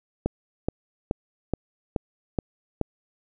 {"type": "click train", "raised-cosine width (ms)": 2, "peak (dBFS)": -10, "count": 7, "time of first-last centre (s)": [0.26, 2.813], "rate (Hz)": 2.35, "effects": []}